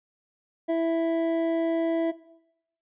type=tone pair together; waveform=triangle; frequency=330 / 660 Hz; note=E4 / E5; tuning=+2 / +2 cents; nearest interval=octave; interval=1200 cents; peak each=-23 dBFS; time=0.68-2.12 s; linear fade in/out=20 ms; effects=noise-tail reverb RT60 0.8 s tail -18 dB re dry + resampled to 8000 Hz